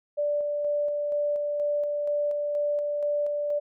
sine tone with tremolo, 586 Hz, D5, 4 cents flat, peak -23 dBFS, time 0.17-3.6 s, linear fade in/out 20 ms, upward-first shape square, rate 2.1 Hz, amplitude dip 25%, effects none

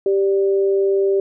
sine tone pair together, 392 / 587.3 Hz, G4 / D5, 0 / 0 cents, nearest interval perfect fifth, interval 700 cents, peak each -14 / -25 dBFS, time 0.06-1.2 s, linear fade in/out 2 ms, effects none

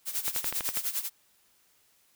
blue noise with tremolo, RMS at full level -29 dBFS, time 0.05-1.1 s, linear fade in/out 50 ms, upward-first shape sine, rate 10 Hz, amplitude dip 80%
click train, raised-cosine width 0.3 ms, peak -17 dBFS, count 7, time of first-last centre 0.28-0.772 s, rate 12.2 Hz
effects white hiss -66 dBFS RMS until 2.15 s

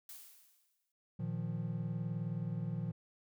blue noise with exponential decay, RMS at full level -48 dBFS, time 0.09-0.92 s, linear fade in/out 2 ms, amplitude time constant 180 ms
triangle chord, Bb suspended fourth, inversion none, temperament just, 116.54 / 155.39 / 174.81 Hz, Bb2 / Eb3 / F3, 0 / -2 / +2 cents, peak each -38 dBFS, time 1.19-2.92 s, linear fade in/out 10 ms
effects none

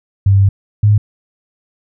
sine tone pair in turn, 98.3 / 104.55 Hz, G2 / G#2, +5 / +12 cents, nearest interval minor second, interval 107 cents, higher second, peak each -6 dBFS, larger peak neither, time 0.26-0.49 / 0.83-0.98 s, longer first, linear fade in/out 5 ms, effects none

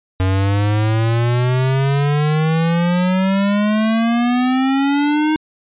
square exponential sweep, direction up, 92.9 to 313 Hz, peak -14 dBFS, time 0.2-5.36 s, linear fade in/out 0 ms, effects resampled to 8000 Hz

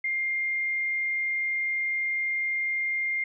sine tone, 2112 Hz, C7, 16 cents sharp, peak -25 dBFS, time 0.04-3.24 s, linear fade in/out 5 ms, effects none

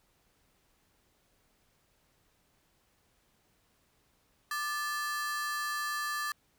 45% pulse ring-modulated tone, 1463 Hz, F#6, 20 cents flat, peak -29 dBFS, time 4.51-6.32 s, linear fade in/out 2 ms, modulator 277 Hz, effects pink hiss -71 dBFS RMS until 6.58 s

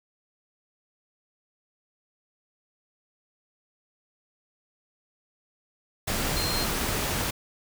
sine tone in noise, 4186 Hz, C8, in tune, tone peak -30 dBFS, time 6.36-6.65 s, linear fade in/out 10 ms, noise pink, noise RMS -28 dBFS, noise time 6.07-7.31 s, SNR -5 dB, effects none

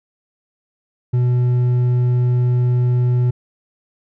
triangle tone with hard clipping, 123.47 Hz, B2, in tune, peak -14 dBFS, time 1.13-3.31 s, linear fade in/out 10 ms, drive 7 dB, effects none

